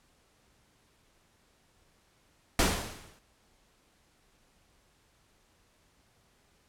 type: noise with exponential decay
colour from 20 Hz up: pink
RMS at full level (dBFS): -22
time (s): 2.59-3.19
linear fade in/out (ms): 2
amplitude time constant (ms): 130
effects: pink hiss -67 dBFS RMS until 6.68 s + low-pass 11000 Hz 12 dB/octave